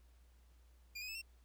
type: tone with pitch steps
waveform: 25% pulse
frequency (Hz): 2409 / 2507 / 2609 / 2715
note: D7 / D#7 / E7 / F7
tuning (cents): +43 / +12 / -18 / -50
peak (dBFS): -40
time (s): 0.95-1.218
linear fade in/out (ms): 10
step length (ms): 67
effects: added 60 Hz sine -62 dBFS peak until 1.44 s + pink hiss -75 dBFS RMS until 1.44 s